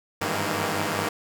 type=tone cluster; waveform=5% pulse; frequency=97.4 / 102.5 / 155.4 / 165.3 / 231.9 Hz; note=G2 / G#2 / D#3 / E3 / A#3; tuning=-11 / -22 / -2 / +5 / -9 cents; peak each=-20 dBFS; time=0.21-1.09 s; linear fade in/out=5 ms; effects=none